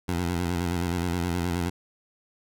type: tone with vibrato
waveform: 15% pulse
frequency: 87.31 Hz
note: F2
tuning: in tune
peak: -19 dBFS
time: 0.08-1.7 s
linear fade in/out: 10 ms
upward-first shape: square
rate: 9.5 Hz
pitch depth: 53 cents each way
effects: none